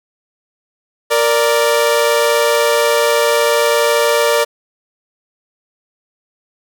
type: tone pair together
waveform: sawtooth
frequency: 466.2 / 586.8 Hz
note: A#4 / D5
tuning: 0 / -2 cents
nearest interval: major third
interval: 398 cents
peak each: -10 / -10 dBFS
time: 1.1-4.45 s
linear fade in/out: 20 ms
effects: none